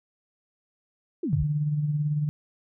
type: exponential sweep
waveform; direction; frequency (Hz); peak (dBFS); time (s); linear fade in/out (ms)
sine; down; 390.3 to 51.91; -25; 1.23-1.44; 5
type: tone with tremolo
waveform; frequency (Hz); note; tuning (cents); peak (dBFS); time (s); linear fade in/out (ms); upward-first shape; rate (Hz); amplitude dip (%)
sine; 148.9; D3; +24; -21; 1.33-2.29; 0; sine; 18; 45
effects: none